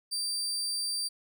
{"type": "tone", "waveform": "30% pulse", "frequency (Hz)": 4680, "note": "D8", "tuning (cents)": -7, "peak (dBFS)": -27, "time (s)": [0.11, 1.09], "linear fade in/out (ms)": 20, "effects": []}